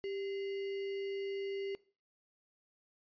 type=tone with sample-and-hold; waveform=sine; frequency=393.7 Hz; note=G4; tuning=8 cents sharp; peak=-36 dBFS; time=0.04-1.75 s; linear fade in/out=0 ms; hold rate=2450 Hz; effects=noise-tail reverb RT60 0.4 s tail -21 dB re dry + resampled to 11025 Hz